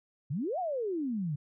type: exponential two-way sweep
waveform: sine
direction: up then down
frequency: 123.47 to 769 to 138.1 Hz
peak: -30 dBFS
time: 0.3-1.36 s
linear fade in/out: 10 ms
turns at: 0.59 s
effects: none